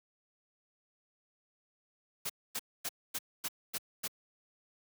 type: noise bursts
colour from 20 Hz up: white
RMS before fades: -36 dBFS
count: 7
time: 2.25-4.079 s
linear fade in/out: 10 ms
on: 47 ms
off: 250 ms
effects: high-pass 100 Hz 12 dB/octave